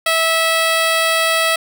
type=tone; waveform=10% pulse; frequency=652 Hz; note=E5; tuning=19 cents flat; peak=-5 dBFS; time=0.06-1.56 s; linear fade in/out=5 ms; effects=none